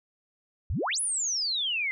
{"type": "exponential two-way sweep", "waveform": "sine", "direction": "up then down", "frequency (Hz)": [59.3, 10548, 2040], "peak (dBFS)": -26, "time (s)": [0.7, 1.91], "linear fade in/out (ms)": 0, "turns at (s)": 1, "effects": []}